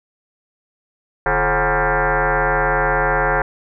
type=tone with frequency modulation; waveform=sine; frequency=427.9 Hz; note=A4; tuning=48 cents flat; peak=-14 dBFS; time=1.26-3.42 s; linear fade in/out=2 ms; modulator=193 Hz; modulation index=7.1; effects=none